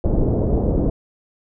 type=low-pass noise; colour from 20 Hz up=pink; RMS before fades=-18 dBFS; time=0.04-0.9 s; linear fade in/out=2 ms; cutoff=550 Hz; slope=24 dB/octave; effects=none